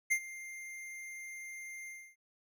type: tone with ADSR envelope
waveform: square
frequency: 2104 Hz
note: C7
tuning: 9 cents sharp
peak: -26 dBFS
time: 0.1-2.16 s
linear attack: 19 ms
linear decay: 72 ms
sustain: -18 dB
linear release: 280 ms
effects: resampled to 32000 Hz